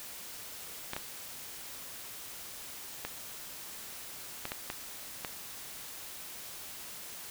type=clicks; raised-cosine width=0.3 ms; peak=-19 dBFS; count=7; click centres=0.934 / 0.965 / 3.05 / 4.454 / 4.519 / 4.701 / 5.248 s; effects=white hiss -45 dBFS RMS until 7.3 s